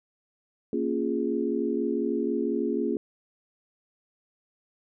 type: chord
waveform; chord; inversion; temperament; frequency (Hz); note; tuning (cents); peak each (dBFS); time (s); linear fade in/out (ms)
sine; Bb minor seventh; none; equal; 233.1 / 277.2 / 349.2 / 415.3; Bb3 / Db4 / F4 / Ab4; 0 / 0 / 0 / 0; -30; 0.73-2.97; 2
effects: none